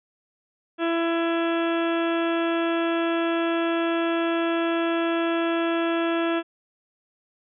harmonic tone, 334.1 Hz, E4, 23 cents sharp, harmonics 1 / 2 / 3 / 4 / 5 / 6 / 7 / 8 / 9 / 10, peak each -23 / -28 / -35 / -32 / -34 / -44 / -41 / -37 / -46 / -39 dBFS, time 0.78-6.43 s, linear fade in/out 50 ms, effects none

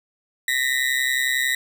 35% pulse ring-modulated tone, 1913 Hz, A#6, 44 cents sharp, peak -15 dBFS, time 0.48-1.55 s, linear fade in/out 2 ms, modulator 65.5 Hz, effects none

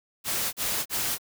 white noise bursts, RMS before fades -28 dBFS, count 3, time 0.24-1.184 s, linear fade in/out 50 ms, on 290 ms, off 37 ms, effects none

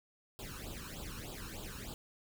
pink noise with flanger, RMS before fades -45 dBFS, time 0.39-1.94 s, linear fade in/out 0 ms, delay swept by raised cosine 0.24 to 0.76 ms, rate 3.3 Hz, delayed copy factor +0.9, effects none

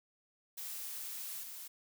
blue noise with level steps, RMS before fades -43 / -47 dBFS, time 0.57-1.68 s, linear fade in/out 10 ms, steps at 1.43 s, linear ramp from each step 5 ms, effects none

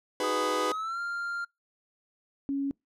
sawtooth chord, G# minor seventh, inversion second, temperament just, 311.5 / 373.8 / 415.3 / 498.4 Hz, D#4 / F#4 / G#4 / B4, +2 / +18 / 0 / +16 cents, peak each -31 / -31 / -30 / -26 dBFS, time 0.2-0.72 s, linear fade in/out 2 ms
triangle tone with pitch glide, 1242 to 1394.1 Hz, D#6 to F6, -3 to -3 cents, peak -29 dBFS, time 0.23-1.45 s, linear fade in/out 10 ms, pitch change +200 cents, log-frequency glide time 0.69-1 s
sine tone, 277.2 Hz, C#4, in tune, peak -27 dBFS, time 2.49-2.71 s, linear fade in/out 0 ms
effects noise-tail reverb RT60 0.2 s tail -26 dB re dry + low-pass 10000 Hz 12 dB/octave

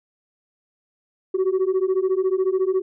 sine beating tone pair, 370 / 384 Hz, F#4 / G4, 0 / -36 cents, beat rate 14 Hz, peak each -19 / -19 dBFS, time 1.34-2.82 s, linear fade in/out 10 ms, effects tanh soft clip ceiling -15 dBFS

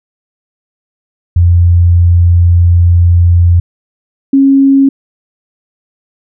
sine tone pair in turn, 86.8 / 273.2 Hz, F2 / C#4, -10 / -25 cents, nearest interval octave + minor sixth, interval 1985 cents, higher second, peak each -3 dBFS, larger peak neither, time 1.36-3.6 / 4.33-4.89 s, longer first, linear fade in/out 5 ms, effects none

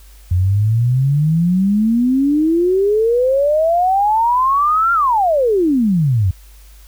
sine exponential two-way sweep, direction up then down, 87.1 to 1400 to 87.1 Hz, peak -11 dBFS, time 0.31-6.31 s, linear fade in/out 5 ms, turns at 4.93 s, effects added 50 Hz sine -39 dBFS peak until 6.87 s + white hiss -49 dBFS RMS until 6.87 s

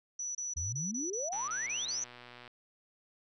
sine tone bursts, 5920 Hz, F#8, in tune, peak -35 dBFS, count 10, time 0.19-2.042 s, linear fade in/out 5 ms, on 160 ms, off 28 ms
sine exponential sweep, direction up, 72.6 to 6620 Hz, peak -36 dBFS, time 0.56-2.04 s, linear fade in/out 10 ms
click train, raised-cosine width 0.3 ms, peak -34 dBFS, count 141, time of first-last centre 1.33-2.478 s, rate 122 Hz
effects none

